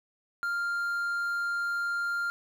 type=tone; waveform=triangle; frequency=1396.9 Hz; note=F6; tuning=in tune; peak=-26 dBFS; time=0.43-2.3 s; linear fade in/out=0 ms; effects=10-bit